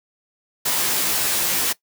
white noise with comb filter, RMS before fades -21 dBFS, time 0.65-1.73 s, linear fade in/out 10 ms, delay 15 ms, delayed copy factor +0.9, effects noise-tail reverb RT60 0.1 s tail -19 dB re dry + high-pass 100 Hz 12 dB/octave

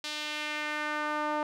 sawtooth tone with band-pass filter sweep, 300.9 Hz, D4, 42 cents sharp, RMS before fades -33 dBFS, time 0.04-1.43 s, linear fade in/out 2 ms, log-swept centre 4000 to 900 Hz, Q 1.6, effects none

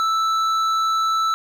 sine tone with hard clipping, 1318.5 Hz, E6, in tune, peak -19 dBFS, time 0-1.34 s, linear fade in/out 0 ms, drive 8 dB, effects none

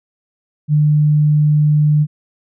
sine tone, 150 Hz, D3, 37 cents sharp, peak -9 dBFS, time 0.68-2.07 s, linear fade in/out 50 ms, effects none

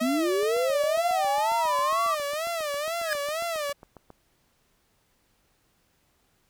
sawtooth tone with vibrato, 624 Hz, D#5, 5 cents sharp, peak -24 dBFS, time 0-3.73 s, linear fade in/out 10 ms, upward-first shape sine, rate 2.1 Hz, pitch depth 160 cents each way
sine linear sweep, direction up, 233.1 to 1187 Hz, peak -23 dBFS, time 0.01-2.15 s, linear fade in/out 10 ms
click train, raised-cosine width 1 ms, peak -31 dBFS, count 28, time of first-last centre 0.43-4.103 s, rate 7.35 Hz
square tone with exponential growth, 1674 Hz, G#6, 13 cents sharp, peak -23 dBFS, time 3-3.13 s, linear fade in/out 0 ms, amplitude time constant 28 ms
effects pink hiss -68 dBFS RMS until 6.49 s

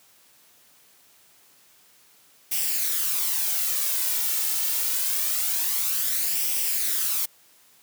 blue noise with flanger, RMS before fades -25 dBFS, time 2.51-7.26 s, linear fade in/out 10 ms, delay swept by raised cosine 0.36 to 2.26 ms, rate 0.25 Hz, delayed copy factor +0.5, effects white hiss -57 dBFS RMS until 7.82 s + high-pass 100 Hz 12 dB/octave

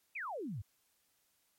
sine exponential sweep, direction down, 2660 to 87.31 Hz, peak -38 dBFS, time 0.15-0.62 s, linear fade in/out 10 ms, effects white hiss -75 dBFS RMS until 1.58 s + MP3 64 kbps

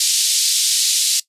pink band-pass noise, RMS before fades -17 dBFS, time 0-1.2 s, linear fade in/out 5 ms, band 3700 to 10000 Hz, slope 24 dB/octave, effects noise-tail reverb RT60 0.1 s tail -18 dB re dry + resampled to 32000 Hz

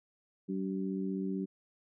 harmonic tone, 95.7 Hz, G2, 41 cents flat, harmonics 2 / 3 / 4, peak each -34 / -38 / -40 dBFS, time 0.48-1.46 s, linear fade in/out 20 ms, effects none

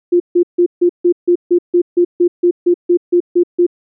sine tone bursts, 350.9 Hz, F4, 8 cents sharp, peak -7 dBFS, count 16, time 0.12-3.666 s, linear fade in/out 10 ms, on 81 ms, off 150 ms, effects none

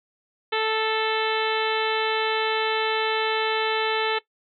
harmonic tone with a mistuned harmonic, 440 Hz, A4, in tune, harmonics 1 / 2 / 3 / 4 / 5 / 6 / 7 / 8 / 9, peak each -25 / -28 / -30 / -31 / -32 / -33 / -33 / -34 / -35 dBFS, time 0.52-4.19 s, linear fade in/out 10 ms, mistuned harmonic 5, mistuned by -15 cents, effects noise-tail reverb RT60 0.1 s tail -18 dB re dry

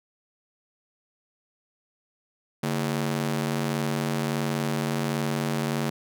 sawtooth ring-modulated tone, 185 Hz, F#3, in tune, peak -18 dBFS, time 2.63-5.9 s, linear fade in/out 5 ms, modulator 40.7 Hz, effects none

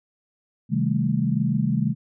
sine chord, A half-diminished seventh, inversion first, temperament just, 132 / 158.4 / 198 / 220 Hz, C3 / Eb3 / G3 / A3, +16 / +31 / +18 / 0 cents, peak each -25 dBFS, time 0.69-1.95 s, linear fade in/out 50 ms, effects none

